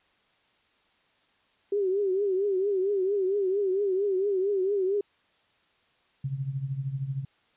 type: tone with vibrato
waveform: sine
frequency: 390.2 Hz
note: G4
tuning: 8 cents flat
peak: -23 dBFS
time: 1.72-5.01 s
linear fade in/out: 5 ms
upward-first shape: triangle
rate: 4.4 Hz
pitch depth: 120 cents each way
type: tone with tremolo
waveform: sine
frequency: 135.6 Hz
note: C#3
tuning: 38 cents flat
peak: -25 dBFS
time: 6.24-7.25 s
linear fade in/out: 5 ms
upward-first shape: triangle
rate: 13 Hz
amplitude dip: 80%
effects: white hiss -66 dBFS RMS until 7.56 s + resampled to 8000 Hz